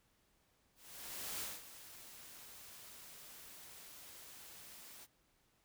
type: noise with ADSR envelope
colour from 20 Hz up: white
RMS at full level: -42 dBFS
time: 0.75-5.07 s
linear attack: 660 ms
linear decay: 200 ms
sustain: -13 dB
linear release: 37 ms
effects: pink hiss -75 dBFS RMS until 5.64 s